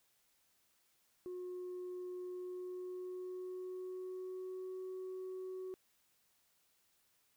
sine tone with pitch glide, 362.3 to 373.1 Hz, F#4 to F#4, -36 to +14 cents, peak -40 dBFS, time 1.26-5.74 s, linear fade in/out 0 ms, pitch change +50 cents, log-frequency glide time 2.25-4.81 s, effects tanh soft clip ceiling -40 dBFS + white hiss -75 dBFS RMS until 7.36 s

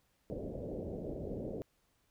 white low-pass noise, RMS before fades -41 dBFS, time 0.3-1.62 s, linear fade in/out 0 ms, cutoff 590 Hz, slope 48 dB/octave, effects pink hiss -75 dBFS RMS until 2.1 s

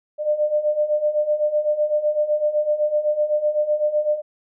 sine beating tone pair, 596 / 603.9 Hz, D5 / D5, +25 / +48 cents, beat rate 7.9 Hz, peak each -23 / -19 dBFS, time 0.18-4.22 s, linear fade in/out 50 ms, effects none

